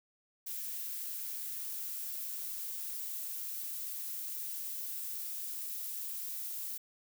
violet noise with high-pass filter sweep, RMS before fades -40 dBFS, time 0.46-6.78 s, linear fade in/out 10 ms, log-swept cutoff 1700 to 300 Hz, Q 1.4, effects none

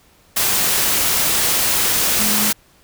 sine tone in noise, 210 Hz, G#3, 19 cents sharp, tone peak -23 dBFS, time 2.19-2.51 s, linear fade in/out 10 ms, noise white, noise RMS -17 dBFS, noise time 0.36-2.53 s, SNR -9 dB, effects pink hiss -53 dBFS RMS until 2.83 s

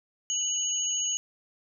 sine tone pair together, 2960 / 6627 Hz, F#7 / G#8, 0 / -5 cents, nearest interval octave + major second, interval 1395 cents, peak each -32 / -27 dBFS, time 0.3-1.17 s, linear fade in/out 0 ms, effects none

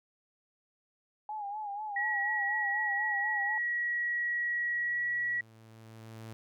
sine tone with vibrato, 830.6 Hz, G#5, in tune, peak -35 dBFS, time 1.29-3.58 s, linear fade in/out 2 ms, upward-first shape sine, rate 4.1 Hz, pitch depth 71 cents each way
sine tone with pitch glide, 1916 to 1928.2 Hz, A#6 to B6, +47 to -42 cents, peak -29 dBFS, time 1.96-5.41 s, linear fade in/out 5 ms, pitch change +11 cents, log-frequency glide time 4.81-4.99 s
sawtooth tone with exponential growth, 111.7 Hz, A2, 27 cents sharp, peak -38 dBFS, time 3.84-6.33 s, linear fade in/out 0 ms, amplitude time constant 540 ms
effects none

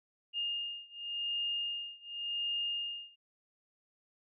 sine beating tone pair, 2828 / 2828.9 Hz, F7 / F7, +21 / +22 cents, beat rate 0.9 Hz, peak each -37 / -38 dBFS, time 0.33-3.16 s, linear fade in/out 50 ms, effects none

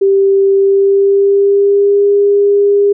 sine tone with pitch glide, 392 to 404.4 Hz, G4 to G#4, 0 to -46 cents, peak -6 dBFS, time 0.01-2.93 s, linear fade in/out 10 ms, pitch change +54 cents, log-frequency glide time 0.55-2.07 s, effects none

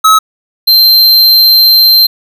square tone pair in turn, 1285 / 4137 Hz, E6 / C8, -45 / -20 cents, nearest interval octave + minor sixth, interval 2025 cents, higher second, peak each -3 dBFS, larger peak neither, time 0.04-0.19 / 0.67-2.07 s, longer second, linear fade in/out 10 ms, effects none

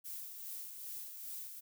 violet noise with tremolo, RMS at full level -44 dBFS, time 0.04-1.61 s, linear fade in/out 20 ms, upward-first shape sine, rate 2.5 Hz, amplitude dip 45%, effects none

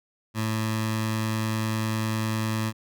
15% pulse tone with notch filter, 110 Hz, A2, in tune, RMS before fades -27 dBFS, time 0.34-2.73 s, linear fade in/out 50 ms, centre 410 Hz, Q 1.2, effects none

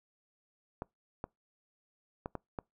clicks, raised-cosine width 1 ms, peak -23 dBFS, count 5, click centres 0.821 / 1.241 / 2.259 / 2.353 / 2.588 s, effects noise-tail reverb RT60 0.2 s tail -26 dB re dry

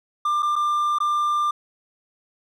triangle tone with dropouts, 1192 Hz, D6, 25 cents sharp, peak -17 dBFS, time 0.25-1.51 s, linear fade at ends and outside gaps 5 ms, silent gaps 0.424-0.428 / 0.557-0.561 / 0.986-1.002 s, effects none

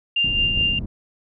sine tone with tremolo, 2794 Hz, F7, in tune, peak -16 dBFS, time 0.16-0.79 s, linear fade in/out 5 ms, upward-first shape sine, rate 4.7 Hz, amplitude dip 40%
pink low-pass noise, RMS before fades -28 dBFS, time 0.24-0.86 s, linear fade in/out 5 ms, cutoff 220 Hz, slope 12 dB/octave
clicks, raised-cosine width 2 ms, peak -23 dBFS, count 2, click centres 0.575 / 0.611 s
effects none

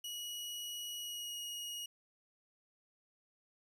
sawtooth tone with pitch glide, 2912 to 2884 Hz, F#7 to F#7, -28 to -45 cents, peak -38 dBFS, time 0.04-1.86 s, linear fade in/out 5 ms, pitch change -17 cents, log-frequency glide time 0.98-1.37 s, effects none

